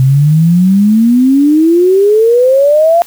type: exponential sweep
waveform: sine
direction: up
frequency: 128.5 to 698.5 Hz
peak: -4 dBFS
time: 0-3.02 s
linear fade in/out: 0 ms
effects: white hiss -36 dBFS RMS until 3.06 s